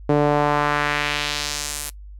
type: tone with band-pass filter sweep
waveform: sawtooth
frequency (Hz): 146.83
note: D3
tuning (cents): 0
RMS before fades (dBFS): -21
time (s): 0.09-1.9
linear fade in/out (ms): 5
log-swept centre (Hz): 430 to 11000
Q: 1.3
effects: noise-tail reverb RT60 0.1 s tail -20 dB re dry + added 50 Hz sine -36 dBFS peak until 2.19 s